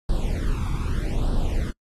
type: noise with flanger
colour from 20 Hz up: brown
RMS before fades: -23 dBFS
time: 0.09-1.71 s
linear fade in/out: 2 ms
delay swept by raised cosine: 0.22 to 0.86 ms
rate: 0.81 Hz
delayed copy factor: +0.9
effects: noise-tail reverb RT60 0.1 s tail -26 dB re dry + AAC 32 kbps